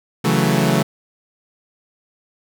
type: chord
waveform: sawtooth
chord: F# minor seventh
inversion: second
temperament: equal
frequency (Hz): 138.59 / 164.81 / 185 / 220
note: C#3 / E3 / F#3 / A3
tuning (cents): 0 / 0 / 0 / 0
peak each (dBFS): -16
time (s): 0.24-0.83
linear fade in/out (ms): 10
effects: none